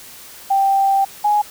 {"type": "tone pair in turn", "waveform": "sine", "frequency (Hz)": [784, 832.8], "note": ["G5", "G#5"], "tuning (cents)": [0, 5], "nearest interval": "minor second", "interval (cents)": 105, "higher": "second", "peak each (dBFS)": -12, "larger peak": "neither", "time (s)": [[0.5, 1.05], [1.24, 1.42]], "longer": "first", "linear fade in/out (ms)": 10, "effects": ["white hiss -39 dBFS RMS until 1.5 s"]}